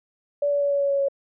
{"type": "tone with pitch steps", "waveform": "sine", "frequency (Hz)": [576, 572.4, 568.7, 565.1, 561.5, 558, 554.5], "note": ["D5", "D5", "C#5", "C#5", "C#5", "C#5", "C#5"], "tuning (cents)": [-34, -45, 44, 33, 22, 11, 0], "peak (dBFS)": -19, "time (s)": [0.42, 1.085], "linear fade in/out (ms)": 5, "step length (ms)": 95, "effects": []}